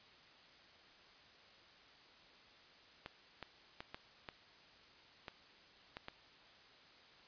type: clicks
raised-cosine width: 0.3 ms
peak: -29 dBFS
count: 8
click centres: 3.061 / 3.427 / 3.805 / 3.945 / 4.288 / 5.282 / 5.969 / 6.084 s
effects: white hiss -62 dBFS RMS until 7.27 s + resampled to 11025 Hz